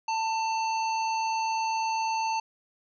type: harmonic tone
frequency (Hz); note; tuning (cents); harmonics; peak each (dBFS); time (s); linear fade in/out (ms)
892; A5; +23; 1 / 3 / 5 / 7; -26 / -36 / -40 / -43; 0.08-2.4; 5
effects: none